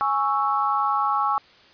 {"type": "chord", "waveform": "sine", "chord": "C# minor", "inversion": "second", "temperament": "equal", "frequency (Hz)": [830.6, 1108.7, 1318.5], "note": ["G#5", "C#6", "E6"], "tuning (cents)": [0, 0, 0], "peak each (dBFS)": [-24, -23, -25], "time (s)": [0.01, 1.38], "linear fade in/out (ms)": 0, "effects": ["white hiss -52 dBFS RMS until 1.73 s", "resampled to 11025 Hz"]}